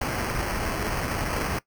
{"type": "noise with sample-and-hold", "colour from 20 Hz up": "pink", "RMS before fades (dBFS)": -28, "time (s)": [0.01, 1.59], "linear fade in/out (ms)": 5, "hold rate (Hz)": 3675, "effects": ["noise-tail reverb RT60 0.1 s tail -19 dB re dry"]}